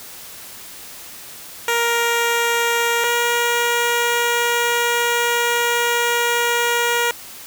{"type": "tone pair in turn", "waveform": "10% pulse", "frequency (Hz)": [469.4, 474.9], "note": ["A#4", "A#4"], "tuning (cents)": [12, 32], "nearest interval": "unison", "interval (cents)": 20, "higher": "second", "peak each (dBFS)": -8, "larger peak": "neither", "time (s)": [[1.68, 3.04], [3.04, 7.11]], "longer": "second", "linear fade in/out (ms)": 2, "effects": ["white hiss -37 dBFS RMS until 7.46 s"]}